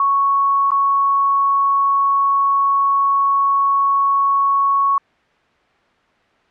sine tone with dropouts, 1108.7 Hz, C#6, in tune, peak -12 dBFS, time 0-4.98 s, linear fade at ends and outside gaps 2 ms, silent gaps 0.706-0.717 s, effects white hiss -56 dBFS RMS until 6.5 s + low-pass 2000 Hz 12 dB/octave

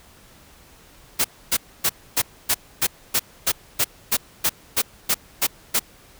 white noise bursts, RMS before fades -19 dBFS, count 15, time 1.19-5.795 s, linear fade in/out 10 ms, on 55 ms, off 270 ms, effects pink hiss -50 dBFS RMS until 6.19 s

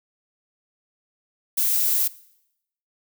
violet noise, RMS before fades -21 dBFS, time 1.57-2.08 s, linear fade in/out 10 ms, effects noise-tail reverb RT60 0.8 s tail -20 dB re dry

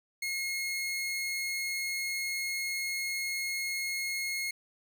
sawtooth tone, 2159 Hz, C#7, 46 cents flat, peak -28 dBFS, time 0.22-4.51 s, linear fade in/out 5 ms, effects none

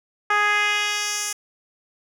10% pulse tone with band-pass filter sweep, 415.3 Hz, G#4, in tune, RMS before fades -22 dBFS, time 0.3-1.33 s, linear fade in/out 5 ms, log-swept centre 1300 to 8200 Hz, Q 1.4, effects none

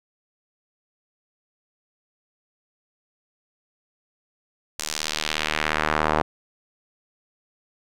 sawtooth tone with band-pass filter sweep, 77 Hz, D#2, 17 cents flat, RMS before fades -25 dBFS, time 4.79-6.22 s, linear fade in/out 5 ms, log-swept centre 7100 to 880 Hz, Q 1.2, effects none

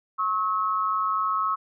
sine tone pair together, 1091.7 / 1288 Hz, C#6 / E6, -27 / -41 cents, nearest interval minor third, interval 286 cents, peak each -25 dBFS, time 0.18-1.56 s, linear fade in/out 20 ms, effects none

